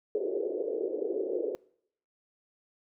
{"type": "band-pass noise", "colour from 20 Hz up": "pink", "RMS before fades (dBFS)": -32, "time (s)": [0.15, 1.55], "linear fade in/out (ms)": 0, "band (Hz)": [360, 500], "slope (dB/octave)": 48, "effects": ["noise-tail reverb RT60 0.7 s tail -25 dB re dry"]}